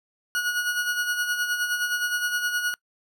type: tone with tremolo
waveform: 40% pulse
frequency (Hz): 1454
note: F#6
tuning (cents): -31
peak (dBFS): -21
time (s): 0.35-2.74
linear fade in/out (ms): 0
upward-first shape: sine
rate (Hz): 9.6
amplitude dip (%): 55
effects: noise-tail reverb RT60 0.1 s tail -24 dB re dry